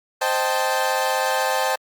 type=chord; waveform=30% pulse; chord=A half-diminished seventh; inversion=first; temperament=equal; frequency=523.3 / 622.3 / 784 / 880 Hz; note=C5 / Eb5 / G5 / A5; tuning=0 / 0 / 0 / 0 cents; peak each=-22 / -25 / -22 / -22 dBFS; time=0.21-1.76 s; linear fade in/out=10 ms; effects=Opus 48 kbps